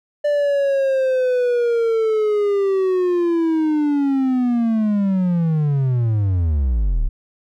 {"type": "linear sweep", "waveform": "triangle", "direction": "down", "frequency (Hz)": [590, 30.96], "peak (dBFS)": -13, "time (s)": [0.24, 7.09], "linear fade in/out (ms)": 10, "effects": []}